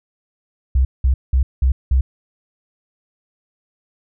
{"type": "tone bursts", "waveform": "sine", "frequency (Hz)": 64.9, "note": "C2", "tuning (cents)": -13, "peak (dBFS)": -11, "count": 5, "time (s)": [0.75, 2.01], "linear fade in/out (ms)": 5, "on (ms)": 100, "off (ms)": 190, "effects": []}